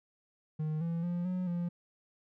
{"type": "tone with pitch steps", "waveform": "triangle", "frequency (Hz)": [154.8, 167.6, 174.7, 182.7, 173.7], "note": ["D#3", "E3", "F3", "F#3", "F3"], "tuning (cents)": [-9, 29, 1, -22, -9], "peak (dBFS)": -29, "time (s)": [0.59, 1.69], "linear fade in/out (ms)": 10, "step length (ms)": 220, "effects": []}